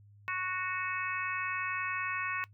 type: harmonic tone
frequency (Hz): 369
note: F#4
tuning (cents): -5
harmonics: 3 / 4 / 5 / 6 / 7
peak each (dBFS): -37 / -39 / -39 / -40 / -39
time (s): 0.28-2.44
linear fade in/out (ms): 0
effects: noise-tail reverb RT60 0.1 s tail -20 dB re dry + added 102 Hz sine -55 dBFS peak until 2.53 s